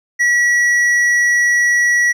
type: tone with hard clipping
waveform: sine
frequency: 1932 Hz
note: B6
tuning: 39 cents flat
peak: -12 dBFS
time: 0.19-2.13 s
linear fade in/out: 20 ms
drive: 6 dB
effects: none